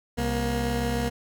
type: tone pair together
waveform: 20% pulse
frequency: 66.3 / 237.1 Hz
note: C2 / A#3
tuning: +23 / +30 cents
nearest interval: octave + minor seventh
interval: 2207 cents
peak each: -23 / -22 dBFS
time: 0.17-1.1 s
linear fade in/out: 20 ms
effects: none